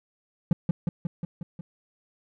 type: tone with echo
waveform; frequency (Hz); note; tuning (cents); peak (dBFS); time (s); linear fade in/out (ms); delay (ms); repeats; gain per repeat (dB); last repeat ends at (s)
triangle; 170; F3; -46; -14; 0.51-0.53; 2; 180; 6; -3; 1.61
effects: none